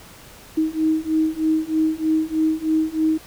sine beating tone pair, 314 / 317.2 Hz, D#4 / D#4, +16 / +33 cents, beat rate 3.2 Hz, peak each -21 / -20 dBFS, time 0.57-3.18 s, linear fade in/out 10 ms, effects pink hiss -44 dBFS RMS until 3.26 s

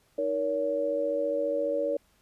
sine tone cluster, 313.3 / 470.3 / 565 Hz, D#4 / A#4 / C#5, +12 / +15 / +33 cents, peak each -35 / -31 / -27 dBFS, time 0.18-1.97 s, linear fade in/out 5 ms, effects pink hiss -66 dBFS RMS until 2.21 s + resampled to 32000 Hz

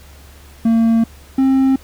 triangle tone pair in turn, 227.5 / 266.2 Hz, A#3 / C4, -42 / +30 cents, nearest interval minor third, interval 272 cents, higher second, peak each -8 dBFS, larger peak neither, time 0.65-1.04 / 1.38-1.76 s, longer first, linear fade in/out 5 ms, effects added 71 Hz sine -40 dBFS peak until 1.83 s + pink hiss -45 dBFS RMS until 1.83 s

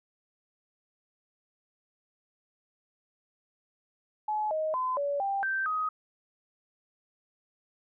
sine tone with pitch steps, 852 / 626 / 1021 / 570 / 790 / 1561 / 1257 Hz, G#5 / D#5 / C6 / C#5 / G5 / G6 / D#6, +44 / +10 / -43 / +48 / +13 / -8 / +17 cents, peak -27 dBFS, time 4.28-5.89 s, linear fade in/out 5 ms, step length 230 ms, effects none

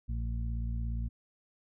harmonic tone, 57.2 Hz, A#1, 32 cents flat, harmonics 1 / 2 / 3 / 4, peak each -32 / -38 / -50 / -45 dBFS, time 0.08-1.09 s, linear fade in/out 20 ms, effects none

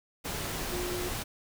sine tone in noise, 356.8 Hz, F4, 37 cents sharp, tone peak -34 dBFS, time 0.71-1.1 s, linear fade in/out 20 ms, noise pink, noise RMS -35 dBFS, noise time 0.24-1.24 s, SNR -2 dB, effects none

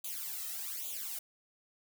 blue noise with flanger, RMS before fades -40 dBFS, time 0.04-1.19 s, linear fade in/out 5 ms, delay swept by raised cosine 0.28 to 1.58 ms, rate 1.2 Hz, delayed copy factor +1, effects none

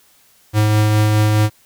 square tone with tremolo, 106.6 Hz, G#2, 46 cents sharp, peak -11 dBFS, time 0.53-1.5 s, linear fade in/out 50 ms, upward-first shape triangle, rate 4.8 Hz, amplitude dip 25%, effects white hiss -53 dBFS RMS until 1.65 s

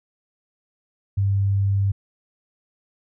sine tone, 98.9 Hz, G2, 16 cents sharp, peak -17 dBFS, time 1.17-1.92 s, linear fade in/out 10 ms, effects none

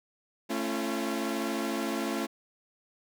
sawtooth tone cluster, 220.7 / 274.4 / 341.6 Hz, A3 / C#4 / F4, +5 / -17 / -38 cents, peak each -30 dBFS, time 0.49-2.27 s, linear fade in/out 20 ms, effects none

